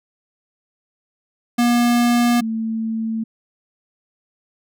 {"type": "tone pair in turn", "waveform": ["square", "sine"], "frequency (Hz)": [239.5, 223.4], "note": ["A#3", "A3"], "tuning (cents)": [47, 27], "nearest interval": "minor second", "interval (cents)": 120, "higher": "first", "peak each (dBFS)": [-14, -20], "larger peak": "first", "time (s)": [[1.58, 2.41], [2.41, 3.24]], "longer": "neither", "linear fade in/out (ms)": 10, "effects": []}